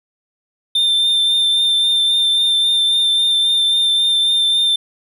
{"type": "tone with vibrato", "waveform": "triangle", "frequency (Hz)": 3585, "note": "A7", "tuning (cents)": 32, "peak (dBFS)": -11, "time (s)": [0.75, 4.76], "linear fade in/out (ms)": 5, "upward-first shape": "triangle", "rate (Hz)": 3.7, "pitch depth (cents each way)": 20, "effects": []}